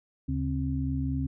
sine tone cluster, 73.8 / 138.2 / 266.4 Hz, D2 / C#3 / C4, +9 / -5 / +31 cents, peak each -31 dBFS, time 0.28-1.27 s, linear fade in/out 10 ms, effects none

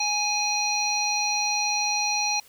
harmonic tone with a mistuned harmonic, 830.6 Hz, G#5, in tune, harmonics 1 / 3 / 5 / 7, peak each -28 / -28 / -28 / -28 dBFS, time 0-2.4 s, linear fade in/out 5 ms, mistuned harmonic 7, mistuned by -16 cents, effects white hiss -54 dBFS RMS until 2.48 s

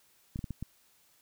clicks, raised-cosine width 5 ms, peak -24 dBFS, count 5, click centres 0.359 / 0.391 / 0.442 / 0.507 / 0.626 s, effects white hiss -66 dBFS RMS until 1.21 s

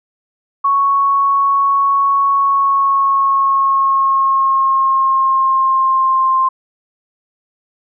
sine tone with pitch glide, 1108.7 to 1051.9 Hz, C#6 to C6, 0 to +9 cents, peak -10 dBFS, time 0.64-6.49 s, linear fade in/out 10 ms, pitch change -91 cents, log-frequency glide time 2.32-6.36 s, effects none

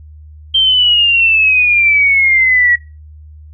sine exponential sweep, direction down, 3159 to 1917 Hz, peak -7 dBFS, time 0.54-2.76 s, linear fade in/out 10 ms, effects noise-tail reverb RT60 0.3 s tail -22 dB re dry + added 76 Hz sine -33 dBFS peak until 3.53 s

